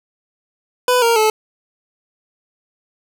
25% pulse tone with pitch steps, 498.1 / 464.7 / 433.6 Hz, B4 / A#4 / A4, +15 / -5 / -25 cents, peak -8 dBFS, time 0.88-1.3 s, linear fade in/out 2 ms, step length 140 ms, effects none

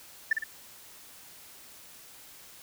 sine tone with echo, 1776 Hz, A6, 16 cents sharp, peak -19 dBFS, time 0.31-0.33 s, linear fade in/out 5 ms, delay 55 ms, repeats 2, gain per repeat -6 dB, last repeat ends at 0.44 s, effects tanh soft clip ceiling -16 dBFS + white hiss -51 dBFS RMS until 2.62 s

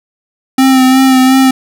square tone with vibrato, 261.6 Hz, C4, in tune, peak -5 dBFS, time 0.58-1.51 s, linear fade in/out 5 ms, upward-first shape sine, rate 2.8 Hz, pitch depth 26 cents each way, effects none

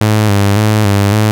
sawtooth tone with vibrato, 103.83 Hz, G#2, in tune, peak -4 dBFS, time 0.01-1.31 s, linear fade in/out 0 ms, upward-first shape square, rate 1.8 Hz, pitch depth 57 cents each way, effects none

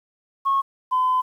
sine tone pair in turn, 1093 / 1017.9 Hz, C#6 / C6, -25 / -48 cents, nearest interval minor second, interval 123 cents, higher first, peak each -16 dBFS, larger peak neither, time 0.45-0.62 / 0.91-1.22 s, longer second, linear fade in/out 20 ms, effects tanh soft clip ceiling -13 dBFS + 9-bit

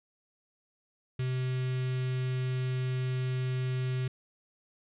square tone with notch filter, 128.2 Hz, C3, 35 cents flat, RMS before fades -31 dBFS, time 1.19-4.08 s, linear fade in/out 5 ms, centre 790 Hz, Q 0.56, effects resampled to 8000 Hz + 11-bit

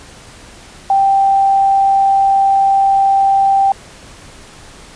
sine tone, 784 Hz, G5, in tune, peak -8 dBFS, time 0.9-3.72 s, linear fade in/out 2 ms, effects pink hiss -38 dBFS RMS until 4.95 s + resampled to 22050 Hz

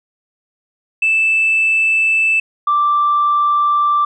sine tone pair in turn, 2637 / 1174.6 Hz, E7 / D6, 0 / 0 cents, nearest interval octave + major second, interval 1400 cents, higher first, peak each -10 dBFS, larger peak neither, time 1.02-2.4 / 2.67-4.05 s, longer neither, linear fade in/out 5 ms, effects tanh soft clip ceiling -7 dBFS

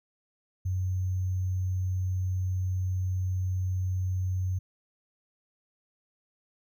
sine tone with sample-and-hold, 92.5 Hz, F#2, in tune, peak -26 dBFS, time 0.65-4.59 s, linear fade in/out 10 ms, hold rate 6300 Hz, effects none

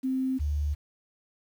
sine tone pair in turn, 261.6 / 73.41 Hz, C4 / D2, 0 / 0 cents, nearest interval octave + minor seventh, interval 2200 cents, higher first, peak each -25 dBFS, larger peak neither, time 0.03-0.39 / 0.39-0.75 s, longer neither, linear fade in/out 20 ms, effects 9-bit

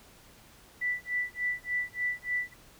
sine tone with tremolo, 1974 Hz, B6, 1 cent flat, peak -26 dBFS, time 0.81-2.54 s, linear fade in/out 10 ms, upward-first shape sine, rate 3.4 Hz, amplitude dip 100%, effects pink hiss -56 dBFS RMS until 2.79 s

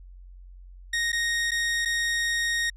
sawtooth tone with dropouts, 1864.7 Hz, A#6, in tune, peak -20 dBFS, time 0.93-2.7 s, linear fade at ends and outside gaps 5 ms, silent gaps 1.12-1.128 / 1.509-1.516 / 1.851-1.856 s, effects added 45 Hz sine -43 dBFS peak until 2.76 s + low-pass 9000 Hz 12 dB/octave

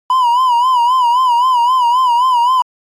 triangle tone with vibrato, 987.8 Hz, B5, in tune, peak -7 dBFS, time 0.1-2.62 s, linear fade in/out 2 ms, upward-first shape sine, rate 3.8 Hz, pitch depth 91 cents each way, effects AAC 48 kbps

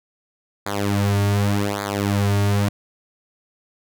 sawtooth tone with flanger, 101.2 Hz, G#2, 44 cents flat, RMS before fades -20 dBFS, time 0.66-2.69 s, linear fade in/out 5 ms, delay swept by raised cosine 0.35 to 3.95 ms, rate 0.86 Hz, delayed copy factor -1, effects none

